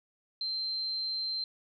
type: tone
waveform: sine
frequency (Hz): 4128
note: C8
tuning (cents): -24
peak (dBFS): -31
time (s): 0.41-1.44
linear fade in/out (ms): 2
effects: none